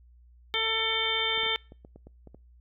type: harmonic tone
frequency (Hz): 446.2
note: A4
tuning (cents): +24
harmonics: 1 / 2 / 3 / 4 / 5 / 7 / 8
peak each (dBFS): -35 / -37 / -36 / -38 / -31 / -30 / -31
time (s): 0.54-1.56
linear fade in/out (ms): 0
type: clicks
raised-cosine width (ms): 2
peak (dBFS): -34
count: 9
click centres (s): 1.376 / 1.434 / 1.464 / 1.721 / 1.849 / 1.96 / 2.07 / 2.273 / 2.346
effects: noise-tail reverb RT60 0.4 s tail -26 dB re dry + added 60 Hz sine -53 dBFS peak until 2.6 s